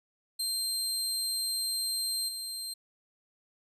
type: tone with level steps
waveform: 25% pulse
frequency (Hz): 4164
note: C8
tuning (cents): -9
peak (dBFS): -25 / -31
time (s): 0.39-2.74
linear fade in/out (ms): 10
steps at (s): 2.28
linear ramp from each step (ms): 10
effects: none